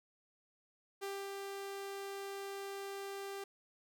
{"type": "tone with ADSR envelope", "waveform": "sawtooth", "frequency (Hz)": 395, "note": "G4", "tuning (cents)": 13, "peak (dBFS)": -35, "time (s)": [1.01, 3.44], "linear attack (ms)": 24, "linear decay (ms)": 240, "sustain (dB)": -3, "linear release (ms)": 4, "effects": ["12-bit"]}